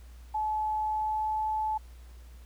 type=tone with pitch glide; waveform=sine; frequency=860 to 865.5 Hz; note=A5 to A5; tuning=-40 to -29 cents; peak=-27 dBFS; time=0.34-1.78 s; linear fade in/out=10 ms; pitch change=+11 cents; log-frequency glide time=0.85-1.47 s; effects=added 60 Hz sine -46 dBFS peak until 2.45 s + pink hiss -61 dBFS RMS until 2.45 s